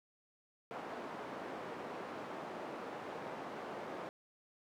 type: band-pass noise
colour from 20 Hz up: white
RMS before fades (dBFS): -45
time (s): 0.71-4.09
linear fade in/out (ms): 0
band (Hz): 230 to 860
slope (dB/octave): 12
effects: none